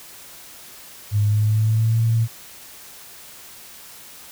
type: tone with pitch glide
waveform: sine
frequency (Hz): 103.83 to 113.88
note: G#2 to A#2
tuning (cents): 0 to -40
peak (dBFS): -15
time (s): 1.11-2.28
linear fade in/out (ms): 50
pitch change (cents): +160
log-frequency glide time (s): 1.21-1.99
effects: white hiss -42 dBFS RMS until 4.31 s